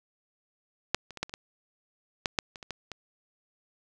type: clicks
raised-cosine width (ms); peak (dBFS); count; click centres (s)
0.2; -6 / -26 / -23 / -12 / -29 / -19 / -9 / -7 / -25 / -25 / -18 / -21; 12; 0.946 / 1.107 / 1.173 / 1.23 / 1.295 / 1.339 / 2.258 / 2.388 / 2.558 / 2.628 / 2.707 / 2.917
effects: none